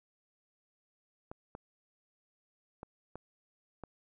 clicks, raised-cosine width 1 ms, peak -29 dBFS, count 5, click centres 1.315 / 1.551 / 2.831 / 3.156 / 3.837 s, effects none

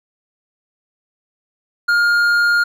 triangle tone with hard clipping, 1415 Hz, F6, 22 cents sharp, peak -13 dBFS, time 1.88-2.64 s, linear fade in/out 10 ms, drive 9 dB, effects none

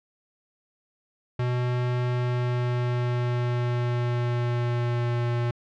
square tone with pitch glide, 123.47 to 119.68 Hz, B2 to A#2, 0 to +46 cents, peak -24 dBFS, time 1.39-5.51 s, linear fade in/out 5 ms, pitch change -54 cents, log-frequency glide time 2.04-5.34 s, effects low-pass 3000 Hz 12 dB/octave

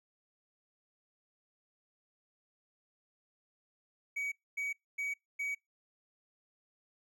triangle tone bursts, 2263 Hz, C#7, 35 cents sharp, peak -32 dBFS, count 4, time 4.16-5.55 s, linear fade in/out 10 ms, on 160 ms, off 250 ms, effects noise-tail reverb RT60 0.2 s tail -26 dB re dry

